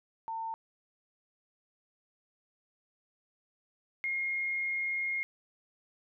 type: tone pair in turn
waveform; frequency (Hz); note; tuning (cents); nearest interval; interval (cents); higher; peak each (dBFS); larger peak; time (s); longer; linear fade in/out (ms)
sine; 900 / 2141; A5 / C7; +39 / +39; octave + minor third; 1500; second; -34 / -30; second; 0.28-0.54 / 4.04-5.23; second; 0
effects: none